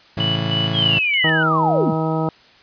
35% pulse chord, A major, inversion none, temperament just, 110 / 137.5 / 165 Hz, A2 / C#3 / E3, 0 / -14 / +2 cents, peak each -22 / -25 / -22 dBFS, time 0.17-0.99 s, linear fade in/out 5 ms
sine tone with tremolo, 2960 Hz, F#7, in tune, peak -19 dBFS, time 0.2-1.43 s, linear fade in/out 2 ms, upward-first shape square, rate 3.2 Hz, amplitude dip 70%
sine linear sweep, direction down, 3323 to 92.2 Hz, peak -16 dBFS, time 0.73-1.94 s, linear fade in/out 50 ms
harmonic tone, 159.5 Hz, D#3, 43 cents sharp, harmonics 1 / 2 / 3 / 4 / 5 / 6 / 8, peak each -21 / -24 / -26 / -27 / -28 / -29 / -30 dBFS, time 1.24-2.29 s, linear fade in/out 2 ms
effects white hiss -49 dBFS RMS until 2.62 s + resampled to 11025 Hz

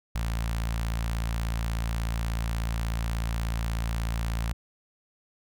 sawtooth tone with notch filter, 56.5 Hz, A1, 47 cents sharp, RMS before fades -29 dBFS, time 0.15-4.53 s, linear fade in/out 5 ms, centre 370 Hz, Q 0.59, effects none

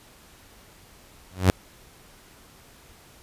sawtooth tone with exponential growth, 92.6 Hz, F#2, 2 cents sharp, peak -7 dBFS, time 1.31-1.5 s, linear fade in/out 0 ms, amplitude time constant 40 ms, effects pink hiss -52 dBFS RMS until 3.22 s + resampled to 32000 Hz

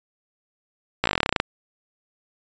slowing click train, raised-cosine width 0.3 ms, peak -3 dBFS, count 15, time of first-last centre 1.04-1.401 s, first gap 16 ms, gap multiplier 1.07, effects resampled to 16000 Hz

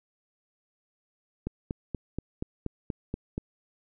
click train, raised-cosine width 3 ms, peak -18 dBFS, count 9, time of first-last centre 1.47-3.379 s, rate 4.19 Hz, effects none

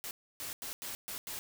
white noise bursts at uneven times, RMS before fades -41 dBFS, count 6, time 0.04-0.11 / 0.4-0.53 / 0.62-0.73 / 0.82-0.95 / 1.08-1.18 / 1.27-1.39 s, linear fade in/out 0 ms, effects none

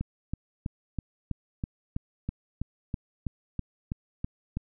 click train, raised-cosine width 5 ms, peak -18 dBFS, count 15, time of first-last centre 0.01-4.57 s, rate 3.07 Hz, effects none

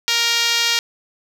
5% pulse tone with band-pass filter, 467.1 Hz, A#4, 3 cents sharp, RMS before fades -18 dBFS, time 0.08-0.79 s, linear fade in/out 0 ms, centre 4000 Hz, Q 0.65, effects none

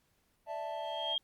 triangle chord, D suspended second, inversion none, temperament equal, 587.3 / 659.3 / 880 Hz, D5 / E5 / A5, 0 / 0 / 0 cents, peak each -41 / -38 / -38 dBFS, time 0.46-1.17 s, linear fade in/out 50 ms
sine tone with exponential growth, 3223 Hz, G7, 47 cents sharp, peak -29 dBFS, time 0.49-1.18 s, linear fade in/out 2 ms, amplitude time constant 150 ms
effects pink hiss -74 dBFS RMS until 1.23 s + Opus 48 kbps

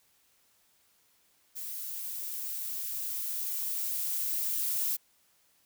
violet noise with level ramp, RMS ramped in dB -39 to -30 dBFS, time 1.55-4.97 s, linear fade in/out 20 ms, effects white hiss -68 dBFS RMS until 5.65 s

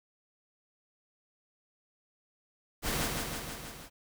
pink noise with echo, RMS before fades -32 dBFS, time 2.82-3.1 s, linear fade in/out 50 ms, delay 160 ms, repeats 5, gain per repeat -3 dB, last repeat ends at 3.9 s, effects none

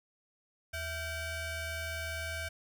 25% pulse ring-modulated tone, 739 Hz, F#5, 2 cents flat, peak -29 dBFS, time 0.73-2.49 s, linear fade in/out 10 ms, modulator 820 Hz, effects none

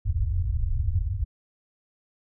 white low-pass noise, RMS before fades -25 dBFS, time 0.05-1.25 s, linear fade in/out 20 ms, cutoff 110 Hz, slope 96 dB/octave, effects none

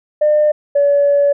sine tone pair in turn, 602 / 570.3 Hz, D5 / C#5, +43 / +49 cents, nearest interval minor second, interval 94 cents, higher first, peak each -8 dBFS, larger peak neither, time 0.21-0.52 / 0.75-1.33 s, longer second, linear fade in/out 10 ms, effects tanh soft clip ceiling -5 dBFS

